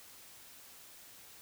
silence, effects white hiss -55 dBFS RMS until 1.41 s

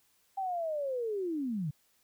sine linear sweep, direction down, 789 to 136.7 Hz, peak -31 dBFS, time 0.37-1.71 s, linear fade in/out 10 ms, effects white hiss -70 dBFS RMS until 2.03 s

